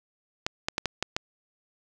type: clicks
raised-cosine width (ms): 0.2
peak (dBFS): -9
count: 6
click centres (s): 0.465 / 0.685 / 0.781 / 0.857 / 1.026 / 1.165
effects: none